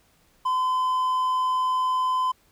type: tone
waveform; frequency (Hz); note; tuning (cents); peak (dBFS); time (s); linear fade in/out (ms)
triangle; 1021; C6; -43; -19; 0.45-2.32; 10
effects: pink hiss -62 dBFS RMS until 2.51 s